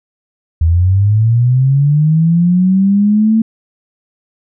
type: linear sweep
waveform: sine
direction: up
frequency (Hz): 78.8 to 224.9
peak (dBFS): -7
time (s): 0.61-3.42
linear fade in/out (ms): 5
effects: none